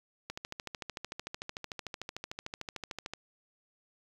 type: click train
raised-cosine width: 0.2 ms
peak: -21 dBFS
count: 39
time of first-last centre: 0.3-3.136 s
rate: 13.4 Hz
effects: 8-bit